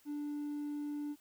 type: tone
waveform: triangle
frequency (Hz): 293.4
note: D4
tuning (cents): -2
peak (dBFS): -34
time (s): 0.05-1.16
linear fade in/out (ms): 50
effects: tanh soft clip ceiling -31 dBFS + white hiss -67 dBFS RMS until 1.2 s